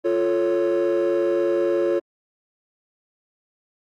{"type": "chord", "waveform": "triangle", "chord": "F augmented", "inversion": "none", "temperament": "equal", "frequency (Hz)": [349.2, 440, 554.4], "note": ["F4", "A4", "C#5"], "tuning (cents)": [0, 0, 0], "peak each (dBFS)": [-18, -22, -20], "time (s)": [0.04, 2], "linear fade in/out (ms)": 20, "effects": ["tanh soft clip ceiling -12 dBFS", "Opus 48 kbps"]}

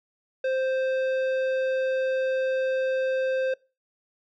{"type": "tone with tanh clipping", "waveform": "triangle", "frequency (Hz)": 523.3, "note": "C5", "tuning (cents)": 0, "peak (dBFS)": -25, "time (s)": [0.44, 3.54], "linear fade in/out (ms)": 5, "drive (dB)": 16, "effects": ["noise-tail reverb RT60 0.3 s tail -23 dB re dry"]}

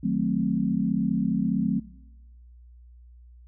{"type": "chord", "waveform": "sine", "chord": "D# diminished seventh", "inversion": "none", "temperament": "equal", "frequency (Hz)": [155.56, 185, 220, 261.6], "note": ["D#3", "F#3", "A3", "C4"], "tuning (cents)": [0, 0, 0, 0], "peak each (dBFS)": [-32, -26, -27, -28], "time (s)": [0.03, 1.8], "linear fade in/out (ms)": 10, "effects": ["noise-tail reverb RT60 1.0 s tail -22 dB re dry", "added 60 Hz sine -47 dBFS peak until 3.47 s"]}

